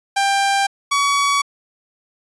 sawtooth tone pair in turn, 792 / 1130.5 Hz, G5 / C#6, +18 / +34 cents, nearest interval tritone, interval 616 cents, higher second, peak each -11 dBFS, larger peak neither, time 0.16-0.67 / 0.91-1.42 s, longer neither, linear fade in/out 10 ms, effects resampled to 22050 Hz

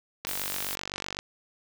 click train, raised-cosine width 0.2 ms, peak -15 dBFS, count 46, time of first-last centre 0.25-1.189 s, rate 47.9 Hz
blue noise, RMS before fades -34 dBFS, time 0.27-0.75 s, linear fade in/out 0 ms
effects none

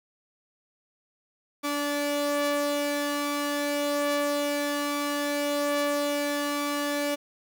sawtooth tone pair together, 289.2 / 579 Hz, D4 / D5, -27 / -25 cents, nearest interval octave, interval 1202 cents, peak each -25 / -24 dBFS, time 1.63-7.16 s, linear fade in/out 20 ms, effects 10-bit

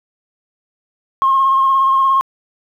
sine tone with vibrato, 1074 Hz, C6, 45 cents sharp, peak -9 dBFS, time 1.22-2.21 s, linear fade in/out 0 ms, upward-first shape sine, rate 17 Hz, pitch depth 23 cents each way, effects tanh soft clip ceiling -5 dBFS + 8-bit

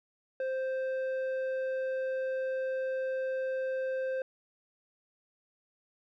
square tone with low-pass filter, 523.3 Hz, C5, in tune, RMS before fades -33 dBFS, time 0.4-4.22 s, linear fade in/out 2 ms, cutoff 1300 Hz, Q 1, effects none

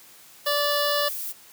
violet noise, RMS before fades -32 dBFS, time 0.45-1.33 s, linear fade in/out 20 ms
harmonic tone, 582 Hz, D5, 16 cents flat, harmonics 1 / 2 / 3 / 5 / 6 / 7 / 8 / 9, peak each -25 / -28 / -30 / -32 / -33 / -33 / -34 / -35 dBFS, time 0.46-1.09 s, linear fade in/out 10 ms
effects white hiss -50 dBFS RMS until 1.52 s + high-pass 100 Hz 12 dB/octave

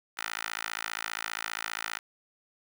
10% pulse tone with high-pass filter, 55 Hz, A1, in tune, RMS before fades -36 dBFS, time 0.17-1.99 s, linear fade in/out 10 ms, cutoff 1500 Hz, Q 1.6, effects none

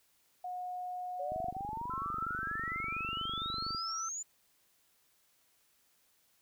sine tone with pitch glide, 725 to 736.4 Hz, F#5 to F#5, -35 to -8 cents, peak -37 dBFS, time 0.44-1.55 s, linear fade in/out 5 ms, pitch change +27 cents, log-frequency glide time 1.13-1.41 s
sine exponential sweep, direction up, 553 to 7130 Hz, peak -37 dBFS, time 1.19-4.23 s, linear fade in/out 10 ms
click train, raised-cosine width 3 ms, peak -33 dBFS, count 60, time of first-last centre 1.32-3.748 s, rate 24.3 Hz
sine tone, 1328 Hz, E6, 12 cents sharp, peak -38 dBFS, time 1.9-4.09 s, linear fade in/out 5 ms
effects white hiss -71 dBFS RMS until 6.41 s

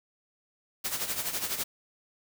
white noise with tremolo, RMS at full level -30 dBFS, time 0.84-1.64 s, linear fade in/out 10 ms, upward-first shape sine, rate 12 Hz, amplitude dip 65%, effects none

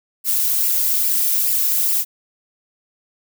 violet noise with flanger, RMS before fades -18 dBFS, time 0.24-2.05 s, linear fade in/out 50 ms, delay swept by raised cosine 0.39 to 2.09 ms, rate 2.4 Hz, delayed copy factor +0.5, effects none

